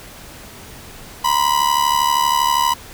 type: ring-modulated tone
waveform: 45% pulse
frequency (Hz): 987.8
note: B5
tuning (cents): 0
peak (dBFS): -11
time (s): 1.24-2.74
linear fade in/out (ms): 10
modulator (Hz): 36.3
effects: pink hiss -38 dBFS RMS until 2.93 s

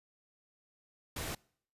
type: noise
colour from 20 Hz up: pink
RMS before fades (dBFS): -39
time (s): 1.16-1.35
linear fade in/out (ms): 5
effects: noise-tail reverb RT60 0.6 s tail -26 dB re dry + resampled to 32000 Hz

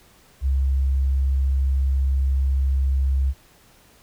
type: tone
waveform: sine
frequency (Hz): 67.2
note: C2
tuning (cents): +47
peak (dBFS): -17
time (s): 0.41-3.34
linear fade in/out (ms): 50
effects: pink hiss -54 dBFS RMS until 4.02 s

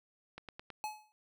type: click train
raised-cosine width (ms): 0.3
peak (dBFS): -29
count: 4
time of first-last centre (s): 0.38-0.703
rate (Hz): 9.3
type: tone with exponential decay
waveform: square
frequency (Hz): 853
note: G#5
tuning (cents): +46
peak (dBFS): -34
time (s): 0.84-1.12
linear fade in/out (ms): 0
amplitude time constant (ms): 59
effects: none

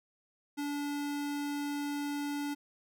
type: tone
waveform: square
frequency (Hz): 288.6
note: D4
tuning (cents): -30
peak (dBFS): -34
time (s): 0.57-2.55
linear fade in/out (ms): 20
effects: none

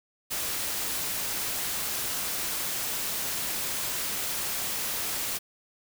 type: noise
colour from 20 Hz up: white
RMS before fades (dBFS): -31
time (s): 0.3-5.39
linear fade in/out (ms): 20
effects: none

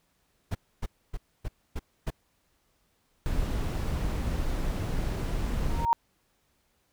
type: noise bursts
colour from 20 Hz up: brown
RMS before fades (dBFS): -30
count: 6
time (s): 0.51-2.106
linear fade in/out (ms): 10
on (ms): 41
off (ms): 270
type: noise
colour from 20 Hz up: brown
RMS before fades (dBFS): -29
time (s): 3.26-5.85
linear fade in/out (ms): 0
type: tone with exponential growth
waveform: sine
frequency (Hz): 930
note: A#5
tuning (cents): -4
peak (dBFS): -16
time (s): 5.65-5.93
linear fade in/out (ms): 0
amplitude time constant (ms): 59
effects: pink hiss -71 dBFS RMS until 6.92 s

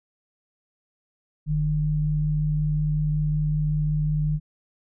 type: tone pair together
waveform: sine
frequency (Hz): 42.34 / 150.9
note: E1 / D3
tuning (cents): +47 / +47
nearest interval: octave + minor seventh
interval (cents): 2200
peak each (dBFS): -28 / -21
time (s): 1.46-4.4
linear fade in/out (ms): 50
effects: none

